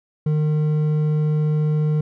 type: tone with hard clipping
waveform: triangle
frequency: 152.4 Hz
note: D#3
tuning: 36 cents flat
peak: -18 dBFS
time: 0.26-2.01 s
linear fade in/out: 5 ms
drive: 9 dB
effects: none